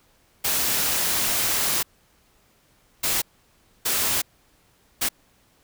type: noise bursts at uneven times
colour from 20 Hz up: white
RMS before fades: -23 dBFS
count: 4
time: 0.44-1.83 / 3.03-3.22 / 3.85-4.22 / 5.01-5.09 s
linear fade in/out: 10 ms
effects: pink hiss -61 dBFS RMS until 5.63 s